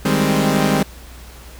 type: chord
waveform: sawtooth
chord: Ab major seventh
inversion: second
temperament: equal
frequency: 155.56 / 196 / 207.7 / 261.6 Hz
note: Eb3 / G3 / Ab3 / C4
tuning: 0 / 0 / 0 / 0 cents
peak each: -16 dBFS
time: 0.05-0.83 s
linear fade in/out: 5 ms
effects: added 60 Hz sine -37 dBFS peak until 1.59 s + pink hiss -42 dBFS RMS until 1.59 s